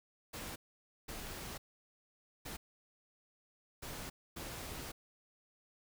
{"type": "noise bursts at uneven times", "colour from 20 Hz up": "pink", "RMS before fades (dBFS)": -45, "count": 5, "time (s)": [[0.33, 0.56], [1.08, 1.58], [2.45, 2.57], [3.82, 4.1], [4.36, 4.92]], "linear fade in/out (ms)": 10, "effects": []}